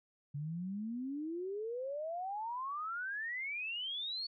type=exponential sweep; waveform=sine; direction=up; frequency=140 to 4464 Hz; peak=-37 dBFS; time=0.34-4.27 s; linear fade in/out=10 ms; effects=none